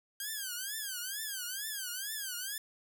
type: tone with vibrato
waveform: 5% pulse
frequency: 1589 Hz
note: G6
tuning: 23 cents sharp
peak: -26 dBFS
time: 0.2-2.58 s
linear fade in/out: 2 ms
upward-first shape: triangle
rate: 2.2 Hz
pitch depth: 210 cents each way
effects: none